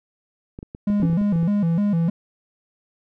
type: clicks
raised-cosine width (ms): 3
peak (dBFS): -21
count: 12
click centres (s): 0.589 / 0.629 / 0.749 / 0.901 / 1.001 / 1.052 / 1.099 / 1.131 / 1.214 / 1.325 / 1.358 / 1.43
type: tone with vibrato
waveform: triangle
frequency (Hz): 185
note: F#3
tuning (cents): 0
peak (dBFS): -15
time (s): 0.87-2.1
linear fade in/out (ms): 5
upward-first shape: square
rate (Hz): 3.3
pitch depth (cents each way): 180
type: tone with exponential decay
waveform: sine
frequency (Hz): 277.2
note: C#4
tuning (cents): 0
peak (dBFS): -16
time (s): 1.03-1.15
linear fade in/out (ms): 0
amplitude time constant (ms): 25
effects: none